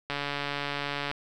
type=click train; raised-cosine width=0.3 ms; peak=-15 dBFS; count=146; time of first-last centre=0.1-1.114 s; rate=143 Hz; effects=none

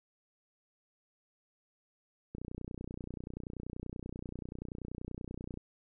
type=click train; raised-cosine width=3 ms; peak=-28 dBFS; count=99; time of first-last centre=2.35-5.574 s; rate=30.4 Hz; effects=none

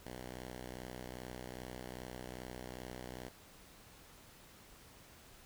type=tone; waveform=5% pulse; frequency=62.5 Hz; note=B1; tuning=21 cents sharp; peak=-34 dBFS; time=0.05-3.29 s; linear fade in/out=10 ms; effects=pink hiss -59 dBFS RMS until 5.45 s

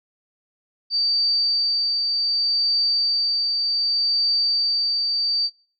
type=tone with tremolo; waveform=sine; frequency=4627 Hz; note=D8; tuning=27 cents flat; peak=-17 dBFS; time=0.9-5.5 s; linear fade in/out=50 ms; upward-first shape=triangle; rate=0.66 Hz; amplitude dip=30%; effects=noise-tail reverb RT60 0.4 s tail -20 dB re dry

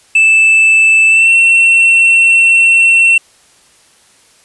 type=tone with pitch glide; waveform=triangle; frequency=2637 to 2706 Hz; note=E7 to E7; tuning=0 to +45 cents; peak=-3 dBFS; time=0.15-3.18 s; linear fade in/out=5 ms; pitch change=+45 cents; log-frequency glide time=1.08-1.32 s; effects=white hiss -47 dBFS RMS until 4.44 s + resampled to 24000 Hz

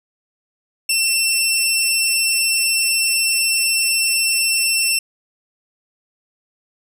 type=tone; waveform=15% pulse; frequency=2696 Hz; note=E7; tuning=38 cents sharp; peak=-8 dBFS; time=0.89-4.99 s; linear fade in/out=5 ms; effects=none

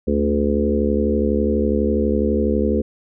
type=harmonic tone with a mistuned harmonic; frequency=72.1 Hz; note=D2; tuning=31 cents flat; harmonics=1 / 3 / 4 / 5 / 6 / 7; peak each=-23 / -20 / -26 / -24 / -23 / -24 dBFS; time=0.07-2.82 s; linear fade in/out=10 ms; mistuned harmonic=3; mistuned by=+19 cents; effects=none

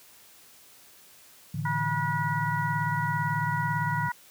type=chord; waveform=sine; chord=A suspended fourth; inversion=none; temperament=equal; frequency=110 / 146.83 / 164.81 Hz; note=A2 / D3 / E3; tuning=0 / 0 / 0 cents; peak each=-34 / -31 / -34 dBFS; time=1.54-4.09 s; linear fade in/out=5 ms
type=harmonic tone; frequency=483.8 Hz; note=B4; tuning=36 cents flat; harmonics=2 / 3 / 4; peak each=-29 / -33 / -35 dBFS; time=1.65-4.12 s; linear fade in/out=5 ms
effects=white hiss -54 dBFS RMS until 4.3 s + high-pass 60 Hz 12 dB/octave

